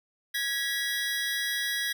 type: tone pair together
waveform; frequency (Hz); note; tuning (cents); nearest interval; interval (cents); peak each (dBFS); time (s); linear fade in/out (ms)
25% pulse; 1661.2 / 1937.2; G#6 / B6; 0 / -34; minor third; 266; -27; 0.34-1.93; 10
effects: none